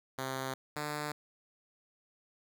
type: tone pair in turn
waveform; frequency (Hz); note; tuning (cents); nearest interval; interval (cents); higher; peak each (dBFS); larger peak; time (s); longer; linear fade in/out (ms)
5% pulse; 132.2 / 149.15; C3 / D3; +18 / +27; major second; 209; second; -24; neither; 0.18-0.54 / 0.76-1.12; neither; 5
effects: none